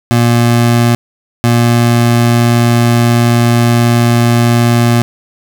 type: tone pair in turn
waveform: 25% pulse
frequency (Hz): 118.6 / 118.6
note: A#2 / A#2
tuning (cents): +30 / +30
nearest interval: unison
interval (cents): 0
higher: neither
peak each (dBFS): -3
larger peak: neither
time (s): 0.11-0.95 / 1.44-5.02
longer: second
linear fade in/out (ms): 0
effects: none